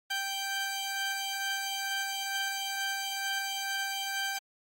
15% pulse tone pair together, 784 / 1565.8 Hz, G5 / G6, 0 / -2 cents, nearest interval octave, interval 1198 cents, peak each -28 / -28 dBFS, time 0.1-4.39 s, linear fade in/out 10 ms, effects AAC 48 kbps

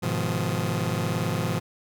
sawtooth chord, F half-diminished seventh, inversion first, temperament just, 104.77 / 125.72 / 157.15 / 174.61 Hz, Ab2 / Cb3 / Eb3 / F3, +16 / +31 / +18 / 0 cents, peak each -26 dBFS, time 0.02-1.6 s, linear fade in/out 20 ms, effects none

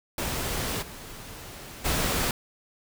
pink noise with level steps, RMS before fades -30 / -42 / -26 dBFS, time 0.18-2.31 s, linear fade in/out 2 ms, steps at 0.81 / 1.84 s, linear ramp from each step 20 ms, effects none

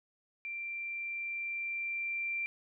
sine tone with level ramp, 2360 Hz, D7, 8 cents sharp, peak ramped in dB -37 to -32 dBFS, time 0.45-2.46 s, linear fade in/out 0 ms, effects none

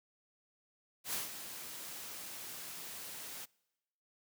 white noise with ADSR envelope, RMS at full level -36 dBFS, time 1.04-3.46 s, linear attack 93 ms, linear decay 150 ms, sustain -10 dB, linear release 19 ms, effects noise-tail reverb RT60 1.0 s tail -26 dB re dry + high-pass 100 Hz 12 dB/octave

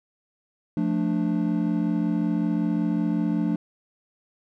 triangle chord, D minor, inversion first, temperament equal with one note detuned, 174.61 / 220 / 294.5 Hz, F3 / A3 / D4, 0 / 0 / +5 cents, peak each -24 dBFS, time 0.77-3.56 s, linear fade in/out 2 ms, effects none

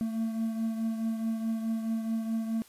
triangle beating tone pair, 223.8 / 228.5 Hz, A3 / A#3, +30 / -34 cents, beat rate 4.7 Hz, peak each -27 / -36 dBFS, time 0.01-2.62 s, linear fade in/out 0 ms, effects white hiss -57 dBFS RMS until 2.68 s + resampled to 32000 Hz

